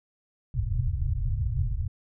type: low-pass noise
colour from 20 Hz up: white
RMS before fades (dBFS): -27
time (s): 0.54-1.88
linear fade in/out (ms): 5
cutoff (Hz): 130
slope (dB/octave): 96
effects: none